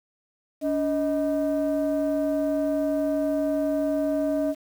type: tone pair together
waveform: sine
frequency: 286.2 / 626 Hz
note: D4 / D#5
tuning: -45 / +10 cents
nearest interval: octave + major second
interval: 1355 cents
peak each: -23 dBFS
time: 0.61-4.55 s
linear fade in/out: 50 ms
effects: tanh soft clip ceiling -18 dBFS + 8-bit